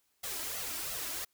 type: noise with flanger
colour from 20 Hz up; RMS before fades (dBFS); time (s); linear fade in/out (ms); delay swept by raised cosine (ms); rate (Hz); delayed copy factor
white; -38; 0.23-1.25; 10; 1.5 to 3.1; 2.9; +0.75
effects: white hiss -75 dBFS RMS until 1.33 s